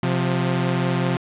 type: tone pair together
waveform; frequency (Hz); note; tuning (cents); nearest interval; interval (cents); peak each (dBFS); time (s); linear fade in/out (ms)
sawtooth; 130.81 / 176.18; C3 / F3; 0 / +15; perfect fourth; 515; -18; 0.03-1.17; 2
effects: resampled to 8000 Hz + 8-bit